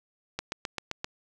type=click train; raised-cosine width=0.2 ms; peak=-14 dBFS; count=6; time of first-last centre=0.39-1.044 s; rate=7.64 Hz; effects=none